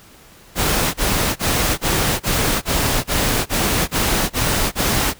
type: noise bursts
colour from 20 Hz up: pink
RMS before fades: -18 dBFS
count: 11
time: 0.55-5.14 s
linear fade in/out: 50 ms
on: 390 ms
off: 30 ms
effects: pink hiss -46 dBFS RMS until 5.19 s